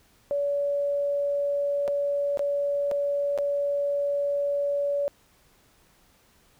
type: tone with dropouts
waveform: sine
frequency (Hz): 570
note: C#5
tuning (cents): +48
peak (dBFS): -23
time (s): 0.31-5.08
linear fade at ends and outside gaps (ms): 0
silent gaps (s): 1.878-1.882 / 2.373-2.393 / 2.913-2.917 / 3.377-3.386
effects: pink hiss -61 dBFS RMS until 6.59 s